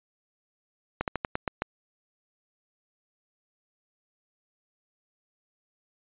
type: slowing click train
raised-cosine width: 0.5 ms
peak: -12 dBFS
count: 7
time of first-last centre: 1.01-1.62 s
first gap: 68 ms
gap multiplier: 1.16
effects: resampled to 8000 Hz